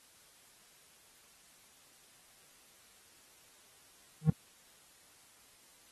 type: tone with exponential growth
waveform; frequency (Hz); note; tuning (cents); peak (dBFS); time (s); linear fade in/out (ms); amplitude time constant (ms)
triangle; 155.56; D#3; 0; -17; 4.21-4.3; 5; 19
effects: white hiss -62 dBFS RMS until 5.91 s + AAC 32 kbps